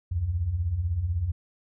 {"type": "beating tone pair", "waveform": "sine", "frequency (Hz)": [72.7, 88.7], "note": ["D2", "F2"], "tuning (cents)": [-17, 27], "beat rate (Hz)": 16, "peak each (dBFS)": [-32, -25], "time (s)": [0.11, 1.32], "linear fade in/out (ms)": 10, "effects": []}